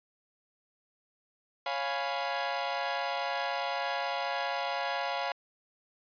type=chord; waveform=sawtooth; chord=C# dominant seventh; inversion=none; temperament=equal; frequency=554.4 / 698.5 / 830.6 / 987.8 Hz; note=C#5 / E#5 / G#5 / B5; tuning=0 / 0 / 0 / 0 cents; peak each=-33 / -31 / -32 / -34 dBFS; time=1.66-5.32 s; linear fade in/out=2 ms; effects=resampled to 11025 Hz